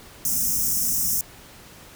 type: band-stop noise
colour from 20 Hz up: white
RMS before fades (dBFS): -23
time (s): 0.25-1.21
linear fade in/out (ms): 2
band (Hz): 270 to 5300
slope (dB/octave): 96
effects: pink hiss -46 dBFS RMS until 1.95 s